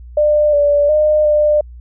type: tone with pitch steps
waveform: sine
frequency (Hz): 598 / 580 / 608 / 599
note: D5 / D5 / D#5 / D5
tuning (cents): +31 / -22 / -40 / +34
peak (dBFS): -9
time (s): 0.17-1.61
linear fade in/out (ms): 5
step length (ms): 360
effects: added 60 Hz sine -32 dBFS peak until 1.8 s